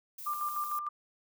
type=noise; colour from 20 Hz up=violet; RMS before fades=-44 dBFS; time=0.18-0.79 s; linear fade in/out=5 ms
type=tone with tremolo; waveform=sine; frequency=1191 Hz; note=D6; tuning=24 cents sharp; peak=-30 dBFS; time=0.26-0.89 s; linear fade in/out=10 ms; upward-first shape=square; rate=6.6 Hz; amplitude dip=45%
effects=none